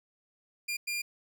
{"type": "tone bursts at uneven times", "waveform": "sawtooth", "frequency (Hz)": 2400, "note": "D7", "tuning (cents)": 37, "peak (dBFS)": -28, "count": 2, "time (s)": [[0.68, 0.77], [0.87, 1.02]], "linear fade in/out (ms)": 10, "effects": []}